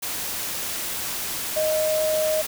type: tone in noise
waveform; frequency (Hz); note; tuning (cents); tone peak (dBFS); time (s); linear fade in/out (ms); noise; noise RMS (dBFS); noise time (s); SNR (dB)
sine; 622.3; D#5; 0; -20; 1.56-2.42; 10; white; -29; 0.02-2.47; +6
effects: none